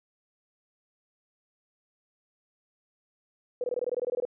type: tone bursts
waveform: sine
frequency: 493.6 Hz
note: B4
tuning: 1 cent flat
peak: -26 dBFS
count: 13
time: 3.61-4.252 s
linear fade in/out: 2 ms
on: 30 ms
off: 21 ms
effects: none